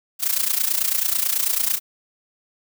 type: noise with amplitude modulation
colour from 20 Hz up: blue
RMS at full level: -18 dBFS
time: 0.19-1.8 s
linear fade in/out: 50 ms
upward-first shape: sine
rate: 29.1 Hz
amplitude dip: 80%
effects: none